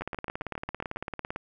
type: two click trains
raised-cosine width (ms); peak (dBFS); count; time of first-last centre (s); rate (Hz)
0.5; -20 / -18; 8 / 25; 0.01-0.961 / 0.02-1.361; 7.36 / 17.9
effects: none